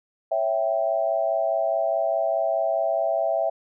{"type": "chord", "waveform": "sine", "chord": "C# diminished", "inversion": "none", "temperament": "equal", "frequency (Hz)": [554.4, 659.3, 784], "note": ["C#5", "E5", "G5"], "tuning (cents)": [0, 0, 0], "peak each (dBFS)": [-28, -22, -28], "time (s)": [0.31, 3.5], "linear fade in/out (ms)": 10, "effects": []}